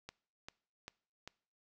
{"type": "click train", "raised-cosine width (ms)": 0.2, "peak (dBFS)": -28, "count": 4, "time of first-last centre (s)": [0.09, 1.276], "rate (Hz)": 2.53, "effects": ["noise-tail reverb RT60 0.5 s tail -23 dB re dry"]}